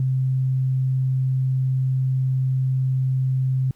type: tone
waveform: sine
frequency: 130.81 Hz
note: C3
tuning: in tune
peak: -18 dBFS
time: 0-3.71 s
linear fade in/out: 2 ms
effects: pink hiss -61 dBFS RMS until 3.75 s